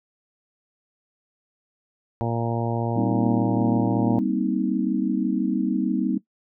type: harmonic tone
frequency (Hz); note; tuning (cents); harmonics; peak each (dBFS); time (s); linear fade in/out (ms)
116.54; A#2; 0; 1 / 2 / 3 / 4 / 5 / 6 / 7 / 8; -26 / -29 / -31 / -32 / -33 / -34 / -34 / -35; 2.21-4.19; 0
type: chord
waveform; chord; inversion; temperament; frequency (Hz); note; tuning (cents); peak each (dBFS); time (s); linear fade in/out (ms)
sine; C minor seventh; second; just; 196.22 / 235.5 / 261.6 / 314; G3 / Bb3 / C4 / Eb4; +2 / +18 / 0 / +16; -26; 2.96-6.18; 5
effects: noise-tail reverb RT60 0.1 s tail -18 dB re dry